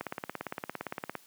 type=click train; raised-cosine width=0.5 ms; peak=-19 dBFS; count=21; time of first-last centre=0.01-1.153 s; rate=17.5 Hz; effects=white hiss -59 dBFS RMS until 1.26 s + high-pass 150 Hz 12 dB/octave